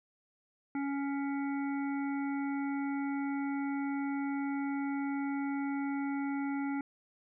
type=harmonic tone with a mistuned harmonic; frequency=278.7 Hz; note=C#4; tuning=9 cents sharp; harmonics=1 / 3 / 5 / 7 / 8; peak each=-32 / -42 / -46 / -49 / -50 dBFS; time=0.75-6.81 s; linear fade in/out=2 ms; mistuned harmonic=7; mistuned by=+31 cents; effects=none